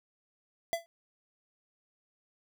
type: tone with exponential decay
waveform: square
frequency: 672 Hz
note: E5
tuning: 33 cents sharp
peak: -25 dBFS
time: 0.73-0.86 s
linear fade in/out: 0 ms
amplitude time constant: 27 ms
effects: none